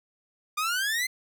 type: exponential sweep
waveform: sawtooth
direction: up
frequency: 1200 to 2093 Hz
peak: -22 dBFS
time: 0.57-1.07 s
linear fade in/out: 10 ms
effects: none